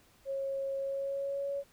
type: tone with pitch glide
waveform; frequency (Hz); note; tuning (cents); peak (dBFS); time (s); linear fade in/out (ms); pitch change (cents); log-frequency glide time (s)
sine; 545 to 560; C#5 to C#5; -29 to +18; -32; 0.25-1.64; 50; +47; 0.77-1.51
effects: pink hiss -64 dBFS RMS until 1.72 s